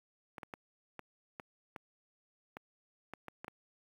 clicks, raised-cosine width 0.5 ms, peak -28 dBFS, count 11, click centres 0.382 / 0.432 / 0.538 / 0.993 / 1.398 / 1.762 / 2.569 / 3.136 / 3.283 / 3.445 / 3.481 s, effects high-pass 100 Hz 12 dB/octave + 9-bit

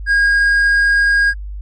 triangle tone, 1631 Hz, G#6, 32 cents flat, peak -8 dBFS, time 0.06-1.34 s, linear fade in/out 50 ms, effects added 50 Hz sine -24 dBFS peak until 1.61 s + MP3 32 kbps

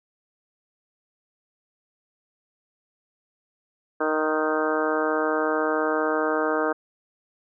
harmonic tone with a mistuned harmonic, 155.56 Hz, D#3, in tune, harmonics 2 / 3 / 4 / 5 / 6 / 7 / 8 / 9 / 10, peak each -28 / -26 / -28 / -33 / -33 / -34 / -30 / -35 / -31 dBFS, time 4-6.73 s, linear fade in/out 10 ms, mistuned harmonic 7, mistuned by -23 cents, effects none

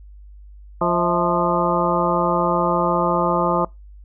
harmonic tone with a mistuned harmonic, 174.61 Hz, F3, in tune, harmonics 1 / 2 / 3 / 4 / 5 / 6 / 7, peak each -24 / -24 / -24 / -24 / -24 / -24 / -24 dBFS, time 0.81-3.65 s, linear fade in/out 5 ms, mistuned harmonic 4, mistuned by -110 cents, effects noise-tail reverb RT60 0.2 s tail -24 dB re dry + added 50 Hz sine -39 dBFS peak until 4.04 s

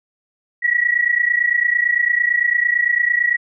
sine tone pair together, 1911 / 1939.9 Hz, A#6 / B6, +43 / -32 cents, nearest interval unison, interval 25 cents, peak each -17 dBFS, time 0.62-3.37 s, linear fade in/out 20 ms, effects none

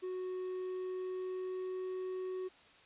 triangle tone with pitch glide, 368.9 to 371.5 Hz, F#4 to F#4, -5 to +7 cents, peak -35 dBFS, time 0.02-2.49 s, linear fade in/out 20 ms, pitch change +12 cents, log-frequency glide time 0.28-1.91 s, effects white hiss -61 dBFS RMS until 2.85 s + resampled to 8000 Hz

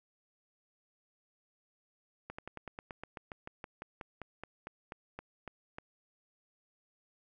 slowing click train, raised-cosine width 0.5 ms, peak -27 dBFS, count 21, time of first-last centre 2.3-5.785 s, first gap 85 ms, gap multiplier 1.07, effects none

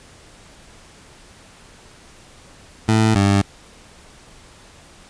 20% pulse tone pair in turn, 110.3 / 99.41 Hz, A2 / G2, +5 / +25 cents, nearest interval major second, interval 180 cents, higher first, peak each -8 dBFS, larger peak neither, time 2.88-3.15 / 3.15-3.42 s, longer neither, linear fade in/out 10 ms, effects pink hiss -46 dBFS RMS until 5.09 s + resampled to 22050 Hz

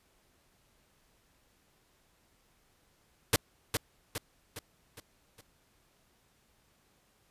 pink noise with echo, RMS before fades -24 dBFS, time 3.33-3.36 s, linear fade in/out 2 ms, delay 410 ms, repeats 5, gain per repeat -6 dB, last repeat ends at 5.41 s, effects pink hiss -69 dBFS RMS until 7.3 s + resampled to 32000 Hz

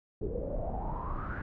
brown noise with low-pass filter sweep, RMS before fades -35 dBFS, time 0.21-1.42 s, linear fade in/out 5 ms, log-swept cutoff 410 to 1600 Hz, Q 9.4, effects none

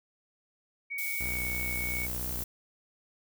sine tone with pitch glide, 2241 to 2224 Hz, C#7 to C#7, +18 to +5 cents, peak -33 dBFS, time 0.9-2.07 s, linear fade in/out 20 ms, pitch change -13 cents, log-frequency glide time 1.34-1.42 s
violet noise, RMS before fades -36 dBFS, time 0.98-2.44 s, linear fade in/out 5 ms
sawtooth tone, 61.74 Hz, B1, in tune, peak -33 dBFS, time 1.2-2.44 s, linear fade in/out 10 ms
effects none

